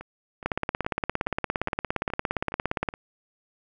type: two click trains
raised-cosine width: 0.5 ms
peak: -10 / -24 dBFS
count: 43 / 8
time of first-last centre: 0.46-2.888 / 0.01-2.939 s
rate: 17.3 / 2.39 Hz
effects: none